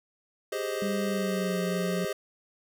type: chord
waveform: square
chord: Ab major seventh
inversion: third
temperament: equal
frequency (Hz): 392 / 415.3 / 523.3 / 622.3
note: G4 / Ab4 / C5 / Eb5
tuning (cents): 0 / 0 / 0 / 0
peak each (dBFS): -36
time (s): 0.52-2.13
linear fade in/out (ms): 5
type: tone with pitch glide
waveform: sine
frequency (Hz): 198 to 179.48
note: G3 to F3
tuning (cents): +18 to +48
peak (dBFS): -29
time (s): 0.82-2.05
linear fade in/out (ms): 2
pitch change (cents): -170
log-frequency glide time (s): 1.05-1.63
effects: none